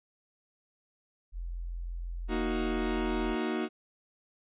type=tone; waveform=sine; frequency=43 Hz; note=F1; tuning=26 cents flat; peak=-34 dBFS; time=1.32-3.36 s; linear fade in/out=50 ms
type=chord; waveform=40% pulse; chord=D# minor; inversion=second; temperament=equal; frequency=233.1 / 311.1 / 370 Hz; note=A#3 / D#4 / F#4; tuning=0 / 0 / 0 cents; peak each=-33 dBFS; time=2.28-3.69 s; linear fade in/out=50 ms
effects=resampled to 8000 Hz